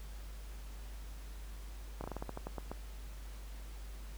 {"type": "slowing click train", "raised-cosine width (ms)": 1, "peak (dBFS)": -26, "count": 11, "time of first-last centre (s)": [2.01, 2.716], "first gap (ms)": 30, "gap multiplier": 1.18, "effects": ["added 50 Hz sine -44 dBFS peak until 4.17 s", "pink hiss -57 dBFS RMS until 4.17 s"]}